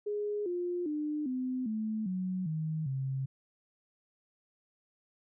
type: tone with pitch steps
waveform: sine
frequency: 415.3 / 353.3 / 300.5 / 255.6 / 217.5 / 185 / 157.37 / 133.87 Hz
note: G#4 / F4 / D4 / C4 / A3 / F#3 / D#3 / C3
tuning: 0 / +20 / +40 / -40 / -20 / 0 / +20 / +40 cents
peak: -31 dBFS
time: 0.06-3.26 s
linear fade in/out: 10 ms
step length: 400 ms
effects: none